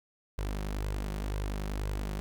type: tone with flanger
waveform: sawtooth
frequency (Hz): 50.5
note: G#1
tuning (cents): -48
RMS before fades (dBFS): -34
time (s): 0.38-2.2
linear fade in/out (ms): 0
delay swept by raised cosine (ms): 1.9 to 5.5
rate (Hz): 2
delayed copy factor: +0.5
effects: none